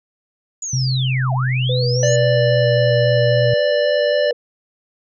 sine linear two-way sweep, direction down then up, 6950 to 635 to 6950 Hz, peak -23 dBFS, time 0.62-2.16 s, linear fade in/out 5 ms, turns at 1.33 s
sine tone with pitch glide, 129.6 to 121.62 Hz, C3 to B2, -16 to -26 cents, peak -16 dBFS, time 0.73-3.54 s, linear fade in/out 5 ms, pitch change -110 cents, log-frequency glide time 1.12-2.88 s
sine tone with vibrato, 493.9 Hz, B4, in tune, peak -20 dBFS, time 1.69-4.33 s, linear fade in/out 5 ms, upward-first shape square, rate 3.7 Hz, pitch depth 29 cents each way
harmonic tone, 587.3 Hz, D5, in tune, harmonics 1 / 3 / 5 / 7 / 9, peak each -15 / -25 / -29 / -32 / -34 dBFS, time 2.03-4.31 s, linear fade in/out 2 ms
effects none

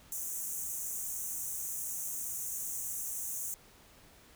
pink high-pass noise, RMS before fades -38 dBFS, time 0.12-3.54 s, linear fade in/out 0 ms, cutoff 6100 Hz, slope 96 dB/octave, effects pink hiss -59 dBFS RMS until 4.35 s

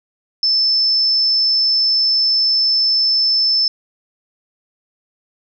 sine tone, 5274 Hz, E8, in tune, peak -12 dBFS, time 0.43-3.68 s, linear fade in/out 2 ms, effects none

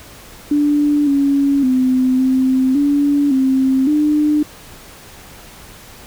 sine tone with pitch steps, 293 / 279.7 / 256.8 / 260.5 / 286.6 / 264.2 / 299.9 Hz, D4 / C#4 / C4 / C4 / D4 / C4 / D4, -4 / +16 / -32 / -7 / -42 / +17 / +36 cents, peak -11 dBFS, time 0.51-4.43 s, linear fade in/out 5 ms, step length 560 ms, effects pink hiss -39 dBFS RMS until 6.06 s

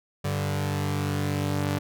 sawtooth tone pair together, 96.98 / 145.3 Hz, G2 / D3, -18 / -18 cents, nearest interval perfect fifth, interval 700 cents, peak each -24 dBFS, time 0.24-1.79 s, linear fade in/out 10 ms, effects none

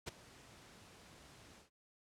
pink noise with ADSR envelope, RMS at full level -39 dBFS, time 0.06-1.7 s, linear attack 23 ms, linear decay 11 ms, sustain -20 dB, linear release 120 ms, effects high-pass 60 Hz 12 dB/octave + low-pass 9000 Hz 12 dB/octave

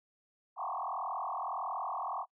sine tone with frequency modulation, 932.3 Hz, A#5, in tune, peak -34 dBFS, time 0.56-2.26 s, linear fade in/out 50 ms, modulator 41.6 Hz, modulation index 5.4, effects noise-tail reverb RT60 0.1 s tail -26 dB re dry

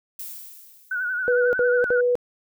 violet noise with exponential decay, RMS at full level -33 dBFS, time 0.19-1.48 s, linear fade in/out 5 ms, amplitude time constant 280 ms
sine tone with vibrato, 1480 Hz, F#6, in tune, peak -23 dBFS, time 0.91-2.01 s, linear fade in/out 5 ms, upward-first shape sine, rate 11 Hz, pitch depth 62 cents each way
sine tone bursts, 490.3 Hz, B4, 13 cents flat, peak -17 dBFS, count 3, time 1.28-2.154 s, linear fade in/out 0 ms, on 250 ms, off 62 ms
effects none

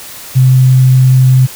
sine tone, 129.4 Hz, C3, 19 cents flat, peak -3 dBFS, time 0.35-1.47 s, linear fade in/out 20 ms, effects white hiss -29 dBFS RMS until 1.55 s

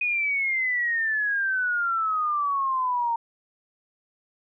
sine exponential sweep, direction down, 2489 to 919 Hz, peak -22 dBFS, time 0.01-3.16 s, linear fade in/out 5 ms, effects none

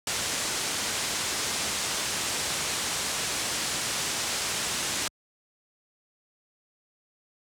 white low-pass noise, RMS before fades -30 dBFS, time 0.07-5.08 s, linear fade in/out 2 ms, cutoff 8700 Hz, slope 24 dB/octave, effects high-pass 60 Hz 12 dB/octave

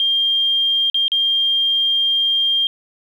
sine tone with dropouts, 3201 Hz, G7, 36 cents sharp, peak -14 dBFS, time 0-2.67 s, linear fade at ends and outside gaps 1 ms, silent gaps 0.9-0.944 / 1.081-1.118 s, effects 8-bit

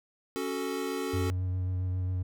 square chord, F# minor, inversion second, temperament equal with one note detuned, 277.2 / 371.9 / 440 Hz, C#4 / F#4 / A4, 0 / +9 / 0 cents, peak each -36 dBFS, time 0.36-1.3 s, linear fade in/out 0 ms
triangle tone with vibrato, 91.8 Hz, F#2, 13 cents flat, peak -26 dBFS, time 1.13-2.23 s, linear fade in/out 10 ms, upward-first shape sine, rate 7.4 Hz, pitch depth 17 cents each way
effects none

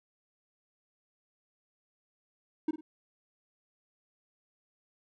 triangle tone with echo, 311.8 Hz, D#4, 4 cents sharp, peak -23 dBFS, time 2.68-2.71 s, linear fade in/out 5 ms, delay 50 ms, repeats 2, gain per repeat -11 dB, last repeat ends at 2.81 s, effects none

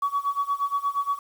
sine tone with tremolo, 1130 Hz, C#6, 33 cents sharp, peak -19 dBFS, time 0.02-1.19 s, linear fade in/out 5 ms, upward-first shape sine, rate 8.5 Hz, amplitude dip 90%, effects tanh soft clip ceiling -16 dBFS + 8-bit

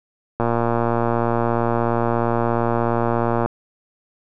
click train, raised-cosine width 1 ms, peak -6 dBFS, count 359, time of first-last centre 0.4-3.46 s, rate 117 Hz, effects none

